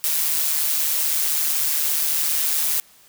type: noise with amplitude modulation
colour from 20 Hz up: blue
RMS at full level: -19 dBFS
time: 0.04-2.8 s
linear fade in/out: 0 ms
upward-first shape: sine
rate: 152 Hz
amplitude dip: 50%
effects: white hiss -52 dBFS RMS until 3.08 s